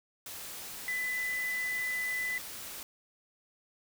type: tone in noise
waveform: sine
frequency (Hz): 2000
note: B6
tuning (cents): +21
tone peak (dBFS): -31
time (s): 0.88-2.38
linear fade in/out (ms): 2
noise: white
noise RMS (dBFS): -43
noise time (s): 0.26-2.83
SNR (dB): +9
effects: none